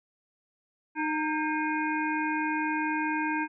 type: harmonic tone with a mistuned harmonic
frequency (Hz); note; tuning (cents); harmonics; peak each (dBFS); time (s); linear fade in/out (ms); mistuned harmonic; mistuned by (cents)
307.4; D#4; -21; 1 / 3 / 5 / 7 / 8; -30 / -31 / -33 / -40 / -37; 0.95-3.48; 50; 5; +63
effects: none